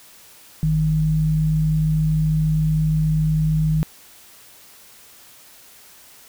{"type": "tone pair together", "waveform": "sine", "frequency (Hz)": [49, 155.56], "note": ["G1", "D#3"], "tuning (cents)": [0, 0], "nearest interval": "octave + minor sixth", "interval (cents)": 2000, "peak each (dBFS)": [-25, -16], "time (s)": [0.63, 3.83], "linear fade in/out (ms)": 0, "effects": ["white hiss -47 dBFS RMS until 6.28 s"]}